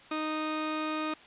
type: tone pair together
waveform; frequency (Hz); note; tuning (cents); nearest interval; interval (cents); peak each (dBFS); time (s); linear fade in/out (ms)
sawtooth; 310 / 620; D#4 / D#5; -6 / -6; octave; 1200; -28 / -28; 0.11-1.14; 5
effects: white hiss -53 dBFS RMS until 1.26 s + resampled to 8000 Hz